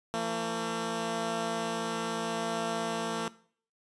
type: tone pair together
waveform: 10% pulse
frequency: 169.53 / 226.3 Hz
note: E3 / A3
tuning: +49 / +49 cents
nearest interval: perfect fourth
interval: 500 cents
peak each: -29 / -23 dBFS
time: 0.14-3.28 s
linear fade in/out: 0 ms
effects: noise-tail reverb RT60 0.5 s tail -18 dB re dry + resampled to 22050 Hz